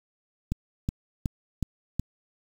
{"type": "click train", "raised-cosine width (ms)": 5, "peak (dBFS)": -14, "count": 5, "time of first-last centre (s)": [0.52, 1.996], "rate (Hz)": 2.71, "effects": ["7-bit"]}